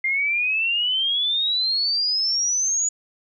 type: exponential sweep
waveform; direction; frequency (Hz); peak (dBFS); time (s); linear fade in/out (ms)
sine; up; 2093 to 6900; -19; 0.04-2.89; 5
effects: none